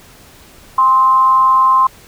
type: tone with amplitude modulation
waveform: sine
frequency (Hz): 1046.5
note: C6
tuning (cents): 0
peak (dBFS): -5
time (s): 0.78-1.87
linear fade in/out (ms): 5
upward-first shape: sine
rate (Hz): 237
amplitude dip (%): 45
effects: pink hiss -42 dBFS RMS until 2.07 s